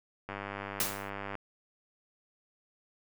click train, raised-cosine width 0.5 ms, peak -23 dBFS, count 107, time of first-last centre 0.29-1.353 s, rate 99.7 Hz
white noise with exponential decay, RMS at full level -27 dBFS, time 0.8-1.1 s, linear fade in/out 2 ms, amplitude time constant 64 ms
effects none

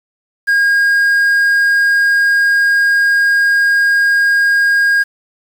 triangle tone with quantisation, 1626 Hz, G#6, 37 cents flat, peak -7 dBFS, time 0.47-5.04 s, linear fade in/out 20 ms, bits 6, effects none

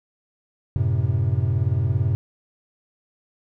triangle chord, F# diminished, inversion none, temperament equal, 92.5 / 110 / 130.81 Hz, F#2 / A2 / C3, 0 / 0 / 0 cents, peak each -21 dBFS, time 0.76-2.15 s, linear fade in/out 0 ms, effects none

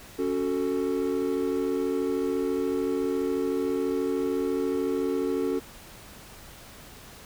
triangle chord, F# minor, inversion second, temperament just, 277.5 / 370 / 444 Hz, C#4 / F#4 / A4, +2 / 0 / +16 cents, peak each -27 dBFS, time 0.18-5.6 s, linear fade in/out 20 ms, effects pink hiss -47 dBFS RMS until 7.25 s

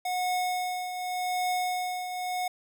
square tone with tremolo, 729 Hz, F#5, 26 cents flat, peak -26 dBFS, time 0.05-2.48 s, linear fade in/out 5 ms, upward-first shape triangle, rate 0.86 Hz, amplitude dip 60%, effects none

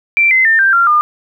sine tone with pitch steps, 2349 / 2057 / 1800.9 / 1576.9 / 1380.7 / 1208.9 Hz, D7 / C7 / A6 / G6 / F6 / D6, 0 / -30 / +40 / +10 / -20 / +50 cents, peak -7 dBFS, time 0.17-1.01 s, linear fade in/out 0 ms, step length 140 ms, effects 8-bit

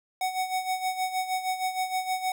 square tone with tremolo, 746 Hz, F#5, 14 cents sharp, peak -25 dBFS, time 0.21-2.32 s, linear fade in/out 2 ms, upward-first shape sine, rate 6.4 Hz, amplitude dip 70%, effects none

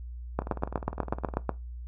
two click trains, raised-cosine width 1 ms, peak -12 / -22 dBFS, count 10 / 19, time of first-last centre 0.39-1.493 / 0.42-1.338 s, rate 8.16 / 19.6 Hz, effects noise-tail reverb RT60 0.2 s tail -18 dB re dry + added 60 Hz sine -37 dBFS peak until 1.87 s

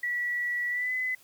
sine tone with pitch glide, 1943 to 2017 Hz, B6 to B6, -29 to +36 cents, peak -27 dBFS, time 0.03-1.15 s, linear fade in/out 5 ms, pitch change +65 cents, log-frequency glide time 0.69-0.93 s, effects white hiss -58 dBFS RMS until 1.23 s

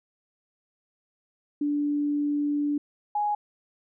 sine tone pair in turn, 291.7 / 832 Hz, D4 / G#5, -12 / +3 cents, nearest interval octave + tritone, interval 1815 cents, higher second, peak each -23 dBFS, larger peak neither, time 1.61-2.78 / 3.15-3.35 s, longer first, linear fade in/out 5 ms, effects none

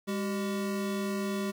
square tone pair together, 202.9 / 383 Hz, G#3 / G4, -40 / -40 cents, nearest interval major seventh, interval 1100 cents, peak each -32 / -36 dBFS, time 0.07-1.52 s, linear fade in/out 20 ms, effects 10-bit

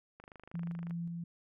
click train, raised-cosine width 0.5 ms, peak -36 dBFS, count 19, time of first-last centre 0.2-0.909 s, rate 25.4 Hz
sine tone with tremolo, 170 Hz, F3, 46 cents flat, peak -35 dBFS, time 0.54-1.24 s, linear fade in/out 5 ms, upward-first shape square, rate 2.8 Hz, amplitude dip 25%
effects none

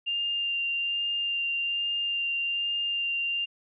sine tone with vibrato, 2794 Hz, F7, in tune, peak -26 dBFS, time 0.06-3.46 s, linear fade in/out 20 ms, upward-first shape sine, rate 1.2 Hz, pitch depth 10 cents each way, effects none

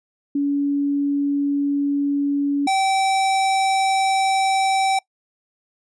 sine / square tone pair in turn, 283.8 / 772.2 Hz, C#4 / G5, +41 / -26 cents, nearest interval octave + perfect fourth, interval 1733 cents, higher second, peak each -17 dBFS, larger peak neither, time 0.35-2.67 / 2.67-4.99 s, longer neither, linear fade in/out 5 ms, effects noise-tail reverb RT60 0.1 s tail -23 dB re dry + resampled to 24000 Hz

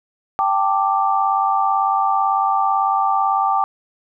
sine chord, G suspended second, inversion none, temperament just, 784 / 882 / 1176 Hz, G5 / A5 / D6, 0 / +4 / +2 cents, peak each -18 / -21 / -19 dBFS, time 0.39-3.64 s, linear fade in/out 0 ms, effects none

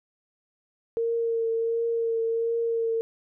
sine tone with vibrato, 458.8 Hz, A#4, 28 cents flat, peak -23 dBFS, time 0.97-3.01 s, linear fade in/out 0 ms, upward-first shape triangle, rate 1.4 Hz, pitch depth 21 cents each way, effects none

